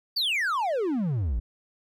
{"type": "exponential sweep", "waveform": "triangle", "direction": "down", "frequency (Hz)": [4773, 50.3], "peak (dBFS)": -22, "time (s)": [0.16, 1.4], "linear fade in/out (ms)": 10, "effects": []}